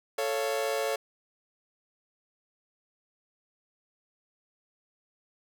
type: chord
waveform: 40% pulse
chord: A augmented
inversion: none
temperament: equal with one note detuned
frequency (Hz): 440 / 554.4 / 692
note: A4 / C#5 / E#5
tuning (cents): 0 / 0 / -16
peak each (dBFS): -31 / -30 / -34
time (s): 0.18-0.96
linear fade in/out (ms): 5
effects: none